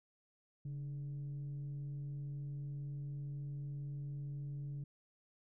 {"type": "tone with frequency modulation", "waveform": "sine", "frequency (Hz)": 141.5, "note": "C#3", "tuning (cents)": 36, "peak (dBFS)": -39, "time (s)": [0.65, 4.84], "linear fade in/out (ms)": 5, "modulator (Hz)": 165, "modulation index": 0.21, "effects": ["tanh soft clip ceiling -37 dBFS"]}